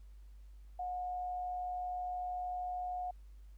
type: tone with amplitude modulation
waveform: sine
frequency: 724 Hz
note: F#5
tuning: 38 cents flat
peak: -35 dBFS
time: 0.79-3.11 s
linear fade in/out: 5 ms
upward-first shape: sine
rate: 133 Hz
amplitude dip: 25%
effects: added 50 Hz sine -51 dBFS peak until 3.57 s + pink hiss -75 dBFS RMS until 3.57 s